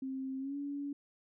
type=tone with pitch glide; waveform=sine; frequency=265.1 to 284.1 Hz; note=C4 to C#4; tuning=+23 to +43 cents; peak=-36 dBFS; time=0.02-0.93 s; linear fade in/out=5 ms; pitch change=+120 cents; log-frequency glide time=0.39-0.56 s; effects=none